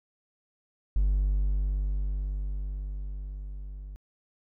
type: tone with level ramp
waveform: triangle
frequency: 49.05 Hz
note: G1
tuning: 2 cents sharp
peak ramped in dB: -18 to -36 dBFS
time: 0.96-3.96 s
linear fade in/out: 0 ms
effects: tanh soft clip ceiling -15 dBFS